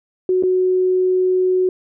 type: tone with dropouts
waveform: sine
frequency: 369.2 Hz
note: F#4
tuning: 4 cents flat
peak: -13 dBFS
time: 0.29-1.69 s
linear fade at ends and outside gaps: 2 ms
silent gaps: 0.426-0.435 s
effects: none